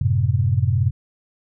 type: chord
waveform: sine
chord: F# diminished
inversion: none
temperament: equal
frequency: 92.5 / 110 / 130.81 Hz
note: F#2 / A2 / C3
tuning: 0 / 0 / 0 cents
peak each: -20 dBFS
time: 0.01-0.91 s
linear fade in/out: 5 ms
effects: none